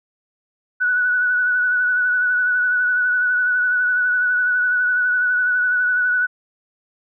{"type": "tone with vibrato", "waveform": "sine", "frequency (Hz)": 1480, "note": "F#6", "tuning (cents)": 0, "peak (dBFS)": -15, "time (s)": [0.8, 6.27], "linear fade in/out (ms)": 20, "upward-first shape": "triangle", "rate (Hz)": 12, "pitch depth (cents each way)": 34, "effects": []}